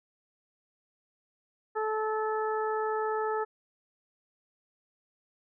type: harmonic tone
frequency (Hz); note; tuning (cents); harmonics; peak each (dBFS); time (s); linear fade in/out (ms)
434.3; A4; -23; 1 / 2 / 3 / 4; -30 / -33 / -35 / -41; 1.75-3.45; 20
effects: none